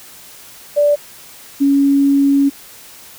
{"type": "tone pair in turn", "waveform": "sine", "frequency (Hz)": [584, 279], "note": ["D5", "C#4"], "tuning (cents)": [-10, 11], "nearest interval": "octave + minor second", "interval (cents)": 1279, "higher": "first", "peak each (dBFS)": -9, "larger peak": "neither", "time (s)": [[0.76, 0.96], [1.6, 2.5]], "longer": "second", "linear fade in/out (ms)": 20, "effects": ["white hiss -39 dBFS RMS until 3.18 s"]}